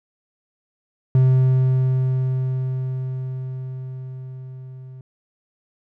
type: tone with level ramp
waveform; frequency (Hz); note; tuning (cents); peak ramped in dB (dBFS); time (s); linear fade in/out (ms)
triangle; 129.8; C3; -13; -9 to -34; 1.15-5.01; 2
effects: none